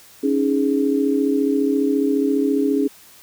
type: chord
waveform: sine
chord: C# suspended second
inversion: none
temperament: just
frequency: 277.2 / 311.8 / 415.8 Hz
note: C#4 / D#4 / G#4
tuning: 0 / +4 / +2 cents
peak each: -18 / -23 / -21 dBFS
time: 0.23-2.88 s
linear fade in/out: 10 ms
effects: white hiss -47 dBFS RMS until 3.22 s